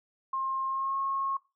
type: tone with pitch glide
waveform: sine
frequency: 1065 to 1086.8 Hz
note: C6 to C#6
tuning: +30 to -35 cents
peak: -28 dBFS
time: 0.33-1.37 s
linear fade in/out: 5 ms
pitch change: +35 cents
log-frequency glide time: 0.67-0.97 s
effects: noise-tail reverb RT60 0.3 s tail -20 dB re dry